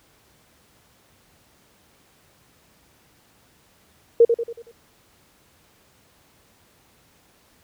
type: tone with echo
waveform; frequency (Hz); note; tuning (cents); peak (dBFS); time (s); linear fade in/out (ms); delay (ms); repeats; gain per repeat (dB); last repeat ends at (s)
sine; 466.2; A#4; 0; -8; 4.2-4.25; 5; 93; 5; -7; 4.715
effects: pink hiss -58 dBFS RMS until 7.63 s + high-pass 60 Hz 12 dB/octave